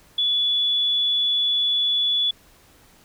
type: tone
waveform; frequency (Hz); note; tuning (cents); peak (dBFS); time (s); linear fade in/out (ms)
sine; 3428; A7; -46; -18; 0.18-2.31; 5
effects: pink hiss -54 dBFS RMS until 3.04 s